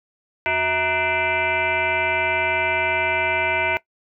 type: tone with frequency modulation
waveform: sine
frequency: 1500 Hz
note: F#6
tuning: 23 cents sharp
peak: -18 dBFS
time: 0.46-3.77 s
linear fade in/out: 0 ms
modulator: 283 Hz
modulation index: 3.7
effects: noise-tail reverb RT60 0.1 s tail -19 dB re dry